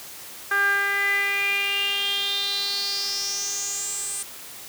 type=tone with band-pass filter sweep; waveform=sawtooth; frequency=400 Hz; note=G4; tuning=35 cents sharp; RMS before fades=-25 dBFS; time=0.51-4.23 s; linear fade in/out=5 ms; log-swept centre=1500 to 8800 Hz; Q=7.7; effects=white hiss -40 dBFS RMS until 4.68 s + high-pass 60 Hz 12 dB/octave